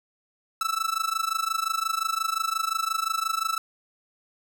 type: tone with amplitude modulation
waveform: 45% pulse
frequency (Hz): 1318.5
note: E6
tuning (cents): 0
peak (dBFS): -21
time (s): 0.61-3.58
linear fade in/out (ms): 2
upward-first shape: sine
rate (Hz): 25.7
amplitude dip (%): 90
effects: none